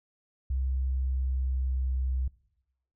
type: tone with pitch glide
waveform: sine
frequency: 65.41 to 64.55 Hz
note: C2 to C2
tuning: 0 to -23 cents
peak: -26 dBFS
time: 0.5-2.28 s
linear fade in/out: 5 ms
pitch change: -23 cents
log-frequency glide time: 0.65-1.98 s
effects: noise-tail reverb RT60 0.9 s tail -22 dB re dry